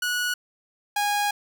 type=tone pair in turn; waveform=sawtooth; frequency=1465 / 822.2 Hz; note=F#6 / G#5; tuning=-18 / -18 cents; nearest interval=minor seventh; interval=1000 cents; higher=first; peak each=-20 / -18 dBFS; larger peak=second; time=0.02-0.34 / 0.96-1.31 s; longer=second; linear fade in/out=5 ms; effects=none